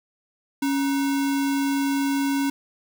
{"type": "tone with sample-and-hold", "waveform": "sine", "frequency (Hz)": 277.2, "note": "C#4", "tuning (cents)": 0, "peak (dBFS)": -20, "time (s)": [0.62, 2.5], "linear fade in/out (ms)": 5, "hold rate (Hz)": 1225, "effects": []}